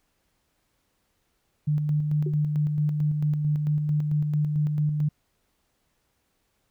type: tone with tremolo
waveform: sine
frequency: 149.9 Hz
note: D3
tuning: 36 cents sharp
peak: -20 dBFS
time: 1.67-5.09 s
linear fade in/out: 10 ms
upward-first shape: square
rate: 4.5 Hz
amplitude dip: 35%
type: tone with exponential decay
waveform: sine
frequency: 370 Hz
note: F#4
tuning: in tune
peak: -27 dBFS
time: 2.26-2.36 s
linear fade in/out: 5 ms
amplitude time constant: 20 ms
effects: pink hiss -72 dBFS RMS until 6.7 s